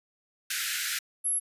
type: high-pass noise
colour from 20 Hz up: pink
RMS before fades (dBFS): -31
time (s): 0.5-0.99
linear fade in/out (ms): 5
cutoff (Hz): 1400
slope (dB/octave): 96
type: tone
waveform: sine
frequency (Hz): 11175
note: F9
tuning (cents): 0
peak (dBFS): -25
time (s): 1.24-1.4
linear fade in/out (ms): 20
effects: resampled to 32000 Hz